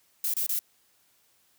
violet noise bursts, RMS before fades -28 dBFS, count 3, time 0.24-0.591 s, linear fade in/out 2 ms, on 99 ms, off 27 ms, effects white hiss -66 dBFS RMS until 1.58 s + high-pass 60 Hz 12 dB/octave

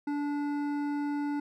sine tone with hard clipping, 290.1 Hz, D4, 21 cents flat, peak -31 dBFS, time 0.07-1.4 s, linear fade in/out 5 ms, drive 11 dB, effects none

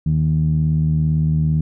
15% pulse tone with low-pass filter, 77.78 Hz, D#2, in tune, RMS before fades -17 dBFS, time 0.06-1.61 s, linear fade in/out 5 ms, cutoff 160 Hz, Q 3.4, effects none

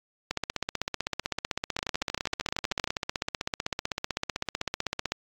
two click trains, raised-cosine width 0.2 ms, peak -11 / -12 dBFS, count 77 / 15, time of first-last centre 0.31-5.12 / 1.79-2.875 s, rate 15.8 / 12.9 Hz, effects AAC 48 kbps

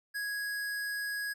square tone, 1661.2 Hz, G#6, in tune, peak -34 dBFS, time 0.14-1.34 s, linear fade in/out 20 ms, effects none

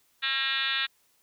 sine tone with frequency modulation, 2663 Hz, E7, 17 cents sharp, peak -25 dBFS, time 0.22-0.87 s, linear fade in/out 20 ms, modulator 262 Hz, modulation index 4.8, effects white hiss -67 dBFS RMS until 1.22 s

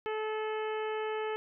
harmonic tone, 433.1 Hz, A4, 27 cents flat, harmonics 1 / 2 / 3 / 4 / 5 / 6 / 7, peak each -33 / -39 / -43 / -45 / -47 / -49 / -50 dBFS, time 0.06-1.36 s, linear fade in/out 0 ms, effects none

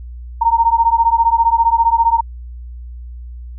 sine beating tone pair, 915 / 930 Hz, A#5 / A#5, -32 / -4 cents, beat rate 15 Hz, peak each -13 dBFS, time 0.41-2.21 s, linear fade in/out 10 ms, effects added 60 Hz sine -28 dBFS peak until 3.58 s

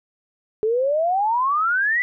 sine exponential sweep, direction up, 421.8 to 2013 Hz, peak -17 dBFS, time 0.63-2.02 s, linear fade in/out 0 ms, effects none

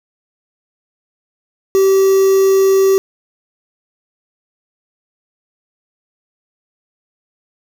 triangle tone with quantisation, 386.3 Hz, G4, 25 cents flat, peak -6 dBFS, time 1.75-2.98 s, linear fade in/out 0 ms, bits 4, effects none

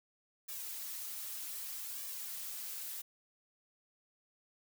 blue noise with flanger, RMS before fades -43 dBFS, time 0.48-3.02 s, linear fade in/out 10 ms, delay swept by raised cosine 1.7 to 6.5 ms, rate 0.64 Hz, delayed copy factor +0.75, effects none

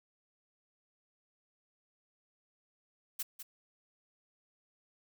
blue noise with echo, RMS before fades -36 dBFS, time 3.19-3.23 s, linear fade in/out 10 ms, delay 200 ms, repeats 1, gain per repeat -9 dB, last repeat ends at 3.43 s, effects none

